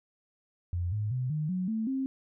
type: tone with pitch steps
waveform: sine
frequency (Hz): 87.8 / 105.63 / 127.07 / 152.87 / 183.9 / 221.2 / 266.2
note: F2 / G#2 / B2 / D#3 / F#3 / A3 / C4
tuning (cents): +10 / +30 / +50 / -30 / -10 / +9 / +30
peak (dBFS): -28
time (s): 0.73-2.06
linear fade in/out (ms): 0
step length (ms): 190
effects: none